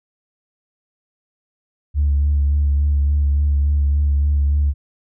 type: tone with vibrato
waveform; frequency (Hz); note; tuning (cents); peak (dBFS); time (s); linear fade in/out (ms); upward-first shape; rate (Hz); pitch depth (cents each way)
sine; 71.9; D2; -36; -12; 1.94-4.74; 50; sine; 3.5; 29
effects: tanh soft clip ceiling -10 dBFS